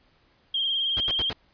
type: tone with vibrato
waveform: sine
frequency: 3193 Hz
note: G7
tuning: 31 cents sharp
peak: -23 dBFS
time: 0.54-1.3 s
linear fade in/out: 5 ms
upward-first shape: sine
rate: 19 Hz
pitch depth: 39 cents each way
type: noise bursts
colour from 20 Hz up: pink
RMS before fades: -32 dBFS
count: 4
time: 0.97-1.329 s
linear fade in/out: 0 ms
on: 32 ms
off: 77 ms
effects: pink hiss -63 dBFS RMS until 1.53 s + resampled to 11025 Hz